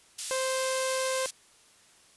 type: high-pass noise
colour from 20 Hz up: pink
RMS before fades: -35 dBFS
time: 0.18-1.31 s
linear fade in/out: 10 ms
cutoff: 4900 Hz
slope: 12 dB/octave
type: tone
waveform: sawtooth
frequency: 523.3 Hz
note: C5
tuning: in tune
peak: -24 dBFS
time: 0.31-1.26 s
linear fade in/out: 0 ms
effects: white hiss -59 dBFS RMS until 2.16 s + resampled to 24000 Hz